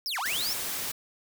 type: linear two-way sweep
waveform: 45% pulse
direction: down then up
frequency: 5610 to 702 to 5610 Hz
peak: -29 dBFS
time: 0.06-0.53 s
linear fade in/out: 0 ms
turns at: 0.19 s
type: noise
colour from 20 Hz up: white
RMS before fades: -33 dBFS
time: 0.25-0.92 s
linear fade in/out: 10 ms
effects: none